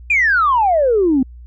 sine exponential sweep, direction down, 2489 to 249.1 Hz, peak -10 dBFS, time 0.1-1.23 s, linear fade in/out 5 ms, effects tanh soft clip ceiling -6 dBFS + added 60 Hz sine -34 dBFS peak until 1.46 s

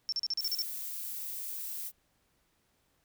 sine tone bursts, 5420 Hz, E8, 47 cents sharp, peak -29 dBFS, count 8, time 0.09-0.62 s, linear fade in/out 0 ms, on 33 ms, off 38 ms
violet noise, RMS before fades -39 dBFS, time 0.38-1.92 s, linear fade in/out 50 ms
effects pink hiss -73 dBFS RMS until 3.04 s

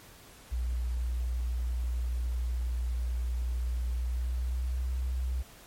sine tone with pitch glide, 60.4 to 63.33 Hz, B1 to B1, -38 to +44 cents, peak -28 dBFS, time 0.51-5.43 s, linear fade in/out 20 ms, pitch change +82 cents, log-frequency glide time 3.91-4.88 s, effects pink hiss -53 dBFS RMS until 5.66 s + MP3 64 kbps

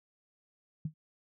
sine tone with exponential decay, 155.56 Hz, D#3, in tune, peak -28 dBFS, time 0.85-0.94 s, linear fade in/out 5 ms, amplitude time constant 18 ms, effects none

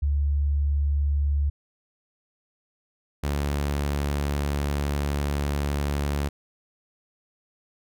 sine / sawtooth tone pair in turn, 71.8 / 71.8 Hz, D2 / D2, -39 / -39 cents, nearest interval unison, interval 0 cents, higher neither, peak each -20 dBFS, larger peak neither, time 0.02-1.5 / 3.23-6.29 s, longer second, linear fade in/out 10 ms, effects none

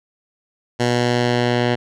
10% pulse tone with low-pass filter sweep, 121.6 Hz, B2, 26 cents flat, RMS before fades -18 dBFS, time 0.79-1.76 s, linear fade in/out 20 ms, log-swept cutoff 6400 to 3400 Hz, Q 1.1, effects none

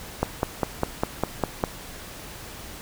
click train, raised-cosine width 1 ms, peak -7 dBFS, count 8, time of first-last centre 0.23-1.638 s, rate 4.97 Hz, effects pink hiss -40 dBFS RMS until 2.81 s

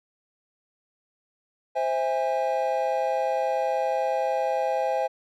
triangle chord, C augmented, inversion none, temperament just, 523.3 / 654.1 / 817.6 Hz, C5 / E5 / G#5, 0 / -14 / -27 cents, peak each -25 / -26 / -25 dBFS, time 1.75-5.08 s, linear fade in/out 20 ms, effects none

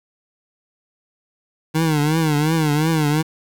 25% pulse tone with vibrato, 154.7 Hz, D#3, 10 cents flat, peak -12 dBFS, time 1.74-3.23 s, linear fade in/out 20 ms, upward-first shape triangle, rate 2.8 Hz, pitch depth 120 cents each way, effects 7-bit

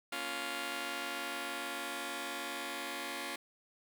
5% pulse chord, Bb minor, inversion none, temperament just, 233.1 / 279.7 / 349.6 Hz, Bb3 / Db4 / F4, 0 / +16 / +2 cents, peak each -35 / -30 / -30 dBFS, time 0.12-3.36 s, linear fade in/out 5 ms, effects none

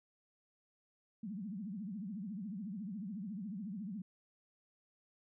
sine tone with vibrato, 201 Hz, G3, 44 cents sharp, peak -40 dBFS, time 1.23-4.02 s, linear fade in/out 5 ms, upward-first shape triangle, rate 14 Hz, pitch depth 270 cents each way, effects none

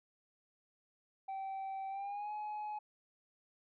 sine tone with pitch glide, 774 to 844.1 Hz, G5 to G#5, -22 to +28 cents, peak -36 dBFS, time 1.28-2.79 s, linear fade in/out 10 ms, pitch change +150 cents, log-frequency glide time 1.89-2.32 s, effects tanh soft clip ceiling -38 dBFS

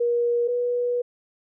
sine tone pair in turn, 476.5 / 486.8 Hz, A#4 / B4, +38 / -25 cents, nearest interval unison, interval 37 cents, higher second, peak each -19 / -21 dBFS, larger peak first, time 0-0.48 / 0.48-1.02 s, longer second, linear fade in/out 10 ms, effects none

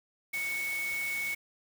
sine tone in noise, 2217 Hz, C#7, in tune, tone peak -31 dBFS, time 0.33-1.35 s, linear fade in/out 10 ms, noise white, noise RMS -42 dBFS, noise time 0.33-1.35 s, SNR +8 dB, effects none

